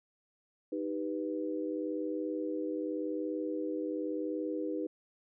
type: chord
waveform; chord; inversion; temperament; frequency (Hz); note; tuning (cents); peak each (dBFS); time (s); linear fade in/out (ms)
sine; Eb augmented; none; equal; 311.1 / 392 / 493.9; Eb4 / G4 / B4; 0 / 0 / 0; -35 / -39 / -38; 0.72-4.87; 5
effects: none